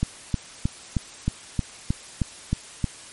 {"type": "click train", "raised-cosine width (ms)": 5, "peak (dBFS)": -9, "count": 10, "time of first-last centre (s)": [0.03, 2.842], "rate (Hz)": 3.2, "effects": ["white hiss -43 dBFS RMS until 3.12 s", "MP3 48 kbps"]}